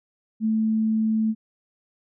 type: tone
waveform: sine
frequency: 219.7 Hz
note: A3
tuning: 2 cents flat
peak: -19 dBFS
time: 0.4-1.35 s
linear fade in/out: 50 ms
effects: none